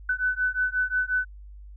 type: beating tone pair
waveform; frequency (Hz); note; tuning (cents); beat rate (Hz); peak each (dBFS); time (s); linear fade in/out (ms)
sine; 1500 / 1505.6; F#6 / F#6; +23 / +30; 5.6; -26; 0.09-1.25; 5
effects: added 50 Hz sine -41 dBFS peak until 1.76 s